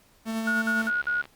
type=tone with tremolo; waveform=45% pulse; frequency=223.4 Hz; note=A3; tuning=27 cents sharp; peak=-26 dBFS; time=0.25-0.91 s; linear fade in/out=50 ms; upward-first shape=sine; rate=9.7 Hz; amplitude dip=30%
type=tone bursts; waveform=sine; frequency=1446 Hz; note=F#6; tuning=40 cents flat; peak=-23 dBFS; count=4; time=0.47-1.217 s; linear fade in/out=5 ms; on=150 ms; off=49 ms
type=click train; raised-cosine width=0.3 ms; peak=-26 dBFS; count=33; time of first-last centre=0.8-1.255 s; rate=70.4 Hz
effects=pink hiss -60 dBFS RMS until 1.35 s + Opus 48 kbps